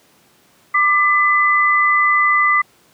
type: tone pair together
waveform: sine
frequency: 1186 / 2007 Hz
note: D6 / B6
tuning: +17 / +27 cents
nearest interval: major sixth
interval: 910 cents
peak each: -14 dBFS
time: 0.74-2.62 s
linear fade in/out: 10 ms
effects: pink hiss -53 dBFS RMS until 2.93 s + high-pass 150 Hz 12 dB/octave